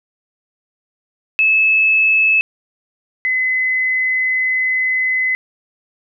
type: tone pair in turn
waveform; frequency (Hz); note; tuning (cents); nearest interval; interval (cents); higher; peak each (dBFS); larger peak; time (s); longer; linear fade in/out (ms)
sine; 2602 / 2030; E7 / B6; -23 / +47; major third; 430; first; -10 / -14; first; 1.39-2.41 / 3.25-5.35; second; 0
effects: none